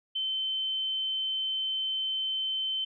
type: tone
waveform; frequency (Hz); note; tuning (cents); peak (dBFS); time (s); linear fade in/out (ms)
sine; 3080; G7; -31; -28; 0.15-2.85; 10
effects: none